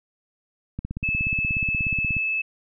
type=click train; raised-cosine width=5 ms; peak=-17 dBFS; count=24; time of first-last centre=0.79-2.167 s; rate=16.7 Hz
type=tone; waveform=sine; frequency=2609 Hz; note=E7; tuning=18 cents flat; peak=-22 dBFS; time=1.03-2.42 s; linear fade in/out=10 ms
effects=none